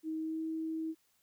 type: tone with pitch glide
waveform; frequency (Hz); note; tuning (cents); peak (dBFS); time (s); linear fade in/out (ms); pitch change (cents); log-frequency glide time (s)
sine; 316.8 to 320.5; D#4 to E4; +31 to -49; -34; 0.03-0.95; 50; +20; 0.18-0.42
effects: white hiss -73 dBFS RMS until 1.22 s